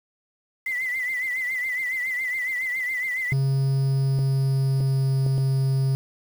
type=tone with vibrato; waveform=sine; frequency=2026 Hz; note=B6; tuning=44 cents sharp; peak=-24 dBFS; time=0.66-3.33 s; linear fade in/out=5 ms; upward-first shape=triangle; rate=7.2 Hz; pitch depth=79 cents each way
type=tone with pitch glide; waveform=triangle; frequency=135.4 to 134.08 Hz; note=C#3 to C3; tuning=-40 to +43 cents; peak=-17 dBFS; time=3.32-5.95 s; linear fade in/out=0 ms; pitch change=-17 cents; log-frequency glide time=3.81-5.24 s
type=clicks; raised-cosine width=2 ms; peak=-21 dBFS; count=4; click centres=4.19 / 4.806 / 5.264 / 5.38 s
effects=7-bit